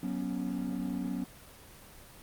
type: chord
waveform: triangle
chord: F# suspended fourth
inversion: none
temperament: equal with one note detuned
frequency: 185 / 242.1 / 277.2 Hz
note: F#3 / B3 / C#4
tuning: 0 / -34 / 0 cents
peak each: -34 dBFS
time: 0.03-1.24 s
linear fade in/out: 2 ms
effects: pink hiss -52 dBFS RMS until 2.22 s + Opus 24 kbps